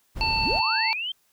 brown noise, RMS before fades -32 dBFS, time 0.15-0.61 s, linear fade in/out 20 ms
harmonic tone, 890 Hz, A5, 20 cents sharp, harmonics 1 / 3 / 5, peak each -26 / -26 / -26 dBFS, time 0.21-0.93 s, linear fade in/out 0 ms
sine linear sweep, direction up, 88.2 to 3200 Hz, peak -27 dBFS, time 0.43-1.12 s, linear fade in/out 5 ms
effects white hiss -66 dBFS RMS until 1.32 s

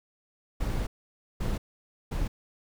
brown noise bursts at uneven times, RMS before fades -29 dBFS, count 3, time 0.6-0.87 / 1.4-1.58 / 2.11-2.28 s, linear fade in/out 10 ms, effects none

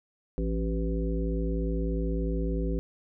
harmonic tone with a mistuned harmonic, 55 Hz, A1, in tune, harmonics 1 / 3 / 5 / 7 / 9, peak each -28 / -33 / -35 / -36 / -38 dBFS, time 0.38-2.79 s, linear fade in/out 0 ms, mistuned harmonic 3, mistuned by +70 cents, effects none

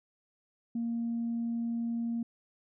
sine tone, 232.9 Hz, A#3, 1 cent flat, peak -29 dBFS, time 0.75-2.23 s, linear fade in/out 5 ms, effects tanh soft clip ceiling -26 dBFS

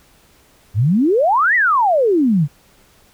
sine exponential two-way sweep, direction up then down, 92.5 to 2021 to 134.1 Hz, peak -11 dBFS, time 0.74-2.48 s, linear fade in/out 50 ms, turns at 1.55 s, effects pink hiss -52 dBFS RMS until 3.13 s

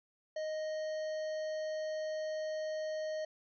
harmonic tone, 622.3 Hz, D#5, in tune, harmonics 1 / 3 / 5 / 7 / 9 / 10, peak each -35 / -50 / -58 / -55 / -63 / -62 dBFS, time 0.36-3.25 s, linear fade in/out 5 ms, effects none

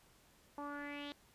sawtooth tone with low-pass filter sweep, 288.4 Hz, D4, 31 cents flat, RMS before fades -45 dBFS, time 0.58-1.12 s, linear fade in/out 0 ms, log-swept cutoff 960 to 3800 Hz, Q 4.9, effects pink hiss -67 dBFS RMS until 1.34 s + resampled to 32000 Hz

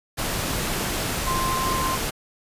sine tone in noise, 1046.5 Hz, C6, in tune, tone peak -24 dBFS, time 1.26-1.97 s, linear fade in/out 20 ms, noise pink, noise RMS -26 dBFS, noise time 0.17-2.11 s, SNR -1 dB, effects resampled to 32000 Hz

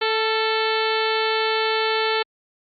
harmonic tone with a mistuned harmonic, 440 Hz, A4, in tune, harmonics 1 / 2 / 3 / 4 / 5 / 6 / 7 / 8 / 9 / 10, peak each -23 / -26 / -28 / -29 / -30 / -31 / -31 / -32 / -33 / -33 dBFS, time 0.01-2.23 s, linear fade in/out 10 ms, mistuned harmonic 3, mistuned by +31 cents, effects Opus 48 kbps

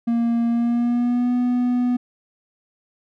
triangle tone with pitch glide, 233.6 to 246.3 Hz, A#3 to B3, +4 to -5 cents, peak -15 dBFS, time 0.07-1.97 s, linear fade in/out 10 ms, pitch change +91 cents, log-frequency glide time 0.48-1.33 s, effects none

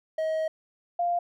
triangle / sine tone pair in turn, 634 / 697.4 Hz, D#5 / F5, +32 / -3 cents, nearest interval major second, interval 165 cents, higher second, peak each -23 dBFS, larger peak neither, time 0.18-0.48 / 0.99-1.19 s, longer first, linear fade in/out 5 ms, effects none

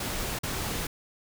pink noise with dropouts, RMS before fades -32 dBFS, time 0-0.87 s, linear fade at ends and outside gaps 5 ms, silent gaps 0.389-0.433 s, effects none

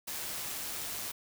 white noise with amplitude modulation, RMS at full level -37 dBFS, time 0.07-1.12 s, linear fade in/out 10 ms, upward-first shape sine, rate 149 Hz, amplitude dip 30%, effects none

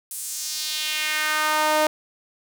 sawtooth tone with high-pass filter sweep, 307.1 Hz, D#4, 23 cents flat, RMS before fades -24 dBFS, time 0.11-1.87 s, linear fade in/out 2 ms, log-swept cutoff 10000 to 610 Hz, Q 1.8, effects none

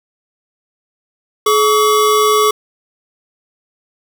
square tone pair together, 425.5 / 1136 Hz, G#4 / C#6, +42 / +42 cents, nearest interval octave + perfect fourth, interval 1700 cents, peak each -13 dBFS, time 1.46-2.51 s, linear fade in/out 5 ms, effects none

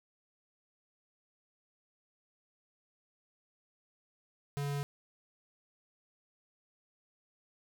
square tone, 142.5 Hz, C#3, 48 cents sharp, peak -34 dBFS, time 4.57-4.83 s, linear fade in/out 0 ms, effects 10-bit

